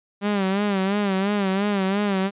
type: tone with vibrato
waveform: sawtooth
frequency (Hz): 198.1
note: G3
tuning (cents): +18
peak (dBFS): -16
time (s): 0.21-2.31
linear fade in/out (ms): 50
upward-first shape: sine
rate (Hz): 2.9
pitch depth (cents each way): 84
effects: resampled to 8000 Hz